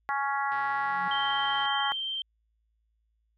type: harmonic tone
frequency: 278.2 Hz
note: C#4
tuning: 6 cents sharp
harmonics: 3 / 4 / 5 / 6 / 7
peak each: -30 / -32 / -34 / -36 / -37 dBFS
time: 0.09-1.92 s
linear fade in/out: 0 ms
type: click train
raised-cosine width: 0.3 ms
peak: -31 dBFS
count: 156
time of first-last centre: 0.52-1.66 s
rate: 136 Hz
type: tone with exponential growth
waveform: triangle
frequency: 180 Hz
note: F#3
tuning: 47 cents flat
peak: -37 dBFS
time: 0.64-1.08 s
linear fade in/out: 2 ms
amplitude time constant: 95 ms
type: tone with vibrato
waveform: sine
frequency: 3137 Hz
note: G7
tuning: 1 cent sharp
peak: -30 dBFS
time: 1.11-2.22 s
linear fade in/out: 2 ms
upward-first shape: sine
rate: 20 Hz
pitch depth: 15 cents each way
effects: added 55 Hz sine -70 dBFS peak until 3.37 s